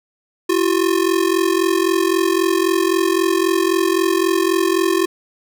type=ring-modulated tone; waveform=square; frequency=357.7 Hz; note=F4; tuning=41 cents sharp; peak=-12 dBFS; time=0.49-5.06 s; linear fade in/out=5 ms; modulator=21.9 Hz; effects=none